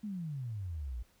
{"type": "exponential sweep", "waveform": "sine", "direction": "down", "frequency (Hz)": [220, 55], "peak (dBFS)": -36, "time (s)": [0.03, 1.03], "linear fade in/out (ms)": 10, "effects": ["pink hiss -68 dBFS RMS until 1.2 s"]}